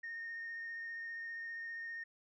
sine tone with vibrato, 1840 Hz, A#6, 23 cents flat, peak -40 dBFS, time 0.03-2.04 s, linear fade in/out 10 ms, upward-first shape sine, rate 15 Hz, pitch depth 14 cents each way, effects tanh soft clip ceiling -38 dBFS

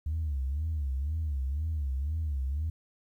sine tone with vibrato, 72.8 Hz, D2, 15 cents flat, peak -27 dBFS, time 0.06-2.7 s, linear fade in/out 5 ms, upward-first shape sine, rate 2 Hz, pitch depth 180 cents each way, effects tanh soft clip ceiling -25 dBFS + 11-bit

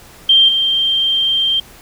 sine tone with level steps, 3162 Hz, G7, 14 cents sharp, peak -6 / -12 dBFS, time 0.29-1.6 s, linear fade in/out 5 ms, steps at 0.48 s, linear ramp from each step 10 ms, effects pink hiss -41 dBFS RMS until 1.81 s

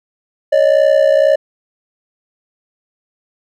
triangle ring-modulated tone, 587.3 Hz, D5, in tune, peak -3 dBFS, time 0.52-1.36 s, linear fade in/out 10 ms, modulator 31 Hz, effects none

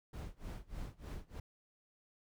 brown noise with tremolo, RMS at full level -42 dBFS, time 0.13-1.4 s, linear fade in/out 5 ms, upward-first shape sine, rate 3.3 Hz, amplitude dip 95%, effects none

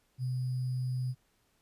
sine tone with sample-and-hold, 127.3 Hz, C3, 47 cents flat, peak -30 dBFS, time 0.18-1.15 s, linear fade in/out 50 ms, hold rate 4900 Hz, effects pink hiss -72 dBFS RMS until 1.61 s + resampled to 32000 Hz

